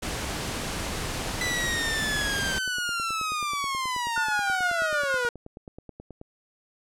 pink noise, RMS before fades -31 dBFS, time 0.02-2.59 s, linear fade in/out 10 ms
sawtooth linear sweep, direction down, 2000 to 466.2 Hz, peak -23 dBFS, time 1.41-5.29 s, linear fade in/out 2 ms
click train, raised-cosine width 2 ms, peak -28 dBFS, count 35, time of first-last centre 2.57-6.214 s, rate 9.33 Hz
sine tone with tremolo, 1446 Hz, F#6, 40 cents flat, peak -24 dBFS, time 4.16-5.29 s, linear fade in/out 5 ms, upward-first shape square, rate 6.4 Hz, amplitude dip 40%
effects low-pass 10000 Hz 12 dB/octave

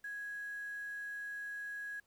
sine tone with quantisation, 1661.2 Hz, G#6, in tune, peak -40 dBFS, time 0.04-2 s, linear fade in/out 5 ms, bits 10, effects pink hiss -75 dBFS RMS until 2.06 s

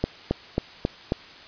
click train, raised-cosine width 2 ms, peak -8 dBFS, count 5, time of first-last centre 0.04-1.121 s, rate 3.7 Hz, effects white hiss -45 dBFS RMS until 1.47 s + resampled to 11025 Hz

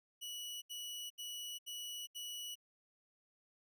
sawtooth tone bursts, 2939 Hz, F#7, 12 cents flat, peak -40 dBFS, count 5, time 0.21-2.556 s, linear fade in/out 20 ms, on 410 ms, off 74 ms, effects none

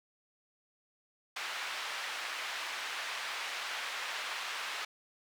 white band-pass noise, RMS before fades -39 dBFS, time 1.36-4.85 s, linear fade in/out 5 ms, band 920 to 2800 Hz, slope 12 dB/octave, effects none

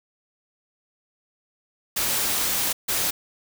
white noise bursts at uneven times, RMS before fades -24 dBFS, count 2, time 1.96-2.73 / 2.88-3.11 s, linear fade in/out 10 ms, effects none

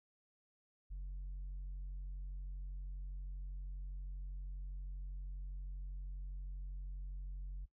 sine tone, 46.25 Hz, F#1, in tune, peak -39 dBFS, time 0.9-7.66 s, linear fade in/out 20 ms, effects noise-tail reverb RT60 0.1 s tail -21 dB re dry + tanh soft clip ceiling -41 dBFS

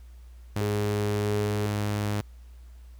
sawtooth tone, 103.83 Hz, G#2, in tune, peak -22 dBFS, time 0.56-2.21 s, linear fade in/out 0 ms
sine tone with pitch glide, 415.3 to 417.9 Hz, G#4 to G#4, 0 to +11 cents, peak -29 dBFS, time 0.61-1.66 s, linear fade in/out 0 ms, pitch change +11 cents, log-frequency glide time 1.21-1.3 s
effects added 60 Hz sine -44 dBFS peak until 2.99 s + pink hiss -64 dBFS RMS until 2.99 s

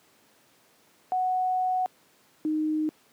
sine tone pair in turn, 740 / 309.2 Hz, F#5 / D#4, 0 / -11 cents, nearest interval octave + minor third, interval 1511 cents, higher first, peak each -23 dBFS, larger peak neither, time 1.12-1.86 / 2.45-2.89 s, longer first, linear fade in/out 0 ms, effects pink hiss -61 dBFS RMS until 3.12 s + high-pass 200 Hz 12 dB/octave

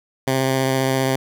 10% pulse tone with vibrato, 132.5 Hz, C3, 22 cents sharp, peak -9 dBFS, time 0.27-1.16 s, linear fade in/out 5 ms, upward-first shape sine, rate 15 Hz, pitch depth 15 cents each way, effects none

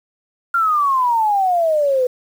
sine exponential sweep, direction down, 1400 to 493.9 Hz, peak -13 dBFS, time 0.54-2.07 s, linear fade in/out 5 ms, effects 7-bit

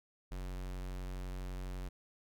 square tone, 46.01 Hz, F#1, 9 cents flat, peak -40 dBFS, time 0.31-1.89 s, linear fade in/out 10 ms, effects none

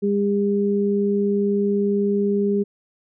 sine tone pair together, 202 / 404 Hz, G#3 / G#4, -48 / -48 cents, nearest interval octave, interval 1200 cents, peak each -20 / -20 dBFS, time 0.02-2.64 s, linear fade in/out 20 ms, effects none

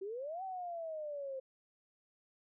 sine exponential two-way sweep, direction up then down, 373.3 to 774 to 522 Hz, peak -39 dBFS, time 0.01-1.4 s, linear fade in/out 10 ms, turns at 0.43 s, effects none

